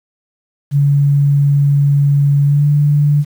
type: tone with pitch glide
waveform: sine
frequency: 142.2 to 146.37 Hz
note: C#3 to D3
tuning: +45 to -5 cents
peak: -8 dBFS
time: 0.71-3.25 s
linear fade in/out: 50 ms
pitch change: +50 cents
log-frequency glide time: 2.44-2.66 s
effects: 7-bit